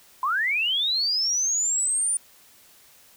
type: linear sweep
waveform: sine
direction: up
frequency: 987.8 to 9397 Hz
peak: -21 dBFS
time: 0.23-2.17 s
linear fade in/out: 2 ms
effects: white hiss -54 dBFS RMS until 3.16 s